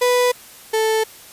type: tone pair in turn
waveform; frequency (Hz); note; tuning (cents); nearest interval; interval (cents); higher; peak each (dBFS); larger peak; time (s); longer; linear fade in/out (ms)
35% pulse; 493.9 / 440; B4 / A4; 0 / 0; major second; 200; first; -12 / -14; first; 0.01-0.32 / 0.73-1.04; neither; 10
effects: white hiss -42 dBFS RMS until 1.32 s + resampled to 32000 Hz